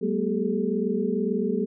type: tone cluster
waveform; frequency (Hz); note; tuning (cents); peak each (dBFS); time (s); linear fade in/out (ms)
sine; 191 / 213.2 / 240 / 396.6 / 434.8; G3 / G#3 / B3 / G4 / A4; -45 / +46 / -49 / +20 / -21; -29; 0.01-1.66; 20
effects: none